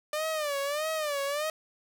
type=tone with vibrato; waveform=sawtooth; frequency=595 Hz; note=D5; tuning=22 cents sharp; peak=-25 dBFS; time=0.13-1.5 s; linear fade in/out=2 ms; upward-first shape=sine; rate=1.6 Hz; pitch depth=120 cents each way; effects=none